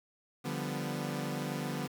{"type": "chord", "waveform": "sawtooth", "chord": "G dominant seventh", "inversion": "second", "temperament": "equal", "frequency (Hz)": [146.83, 174.61, 196, 246.9], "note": ["D3", "F3", "G3", "B3"], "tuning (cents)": [0, 0, 0, 0], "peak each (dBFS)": [-34, -37, -38, -35], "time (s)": [0.44, 1.88], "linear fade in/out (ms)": 20, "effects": ["9-bit"]}